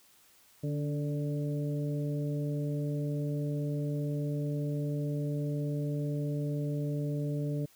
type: harmonic tone with a mistuned harmonic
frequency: 146.83 Hz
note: D3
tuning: in tune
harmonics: 1 / 2 / 3 / 4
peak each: -31 / -37 / -41 / -43 dBFS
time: 0.63-7.66 s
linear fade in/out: 10 ms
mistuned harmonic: 2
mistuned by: -29 cents
effects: white hiss -62 dBFS RMS until 7.75 s